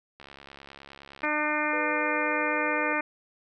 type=click train; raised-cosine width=0.3 ms; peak=-29 dBFS; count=74; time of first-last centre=0.2-1.249 s; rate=69.6 Hz
type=harmonic tone; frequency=301.3 Hz; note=D4; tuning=44 cents sharp; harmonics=1 / 2 / 3 / 4 / 5 / 6 / 7 / 8; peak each=-33 / -33 / -33 / -33 / -33 / -33 / -33 / -33 dBFS; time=1.23-3.01 s; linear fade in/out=5 ms
type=tone with vibrato; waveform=sine; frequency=493.9 Hz; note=B4; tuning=in tune; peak=-34 dBFS; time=1.73-2.93 s; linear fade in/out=2 ms; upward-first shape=triangle; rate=6.6 Hz; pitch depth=11 cents each way
effects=none